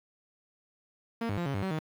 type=tone with pitch steps; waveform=sawtooth; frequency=230.3 / 101 / 173.4 / 138.4 / 98.5 / 190.6 / 156.6 Hz; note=A#3 / G#2 / F3 / C#3 / G2 / G3 / D#3; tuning=-21 / -48 / -12 / -2 / +9 / -48 / +11 cents; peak=-26 dBFS; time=1.21-1.791 s; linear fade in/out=5 ms; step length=83 ms; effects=low-pass 3000 Hz 12 dB/octave + 9-bit